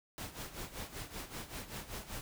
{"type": "noise with tremolo", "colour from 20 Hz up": "pink", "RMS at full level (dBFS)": -42, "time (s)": [0.18, 2.21], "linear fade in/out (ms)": 0, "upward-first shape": "sine", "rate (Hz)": 5.2, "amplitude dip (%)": 75, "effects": []}